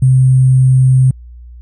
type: tone with sample-and-hold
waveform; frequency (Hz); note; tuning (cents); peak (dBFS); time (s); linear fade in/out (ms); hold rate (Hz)
sine; 130; C3; -11; -5; 0.02-1.11; 5; 8820
effects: added 60 Hz sine -31 dBFS peak until 1.61 s + resampled to 24000 Hz